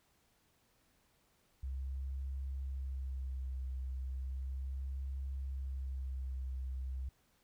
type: tone with vibrato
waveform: sine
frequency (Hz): 66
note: C2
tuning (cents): +16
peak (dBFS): -37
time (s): 1.63-7.09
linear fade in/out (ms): 5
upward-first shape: sine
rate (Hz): 0.35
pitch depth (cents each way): 30
effects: pink hiss -73 dBFS RMS until 7.43 s